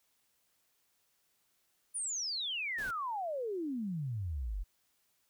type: exponential sweep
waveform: sine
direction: down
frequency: 9960 to 41.7 Hz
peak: -34 dBFS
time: 1.94-4.64 s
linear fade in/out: 20 ms
type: noise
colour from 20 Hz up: pink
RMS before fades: -48 dBFS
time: 2.78-2.91 s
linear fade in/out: 5 ms
effects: white hiss -75 dBFS RMS until 5.29 s